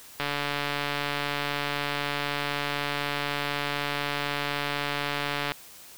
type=click train; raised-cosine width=0.3 ms; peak=-12 dBFS; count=767; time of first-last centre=0.2-5.519 s; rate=144 Hz; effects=white hiss -48 dBFS RMS until 5.97 s